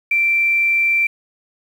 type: tone with quantisation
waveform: sine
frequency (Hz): 2349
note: D7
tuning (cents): 0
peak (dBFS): -13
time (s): 0.11-1.07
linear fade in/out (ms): 5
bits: 7
effects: none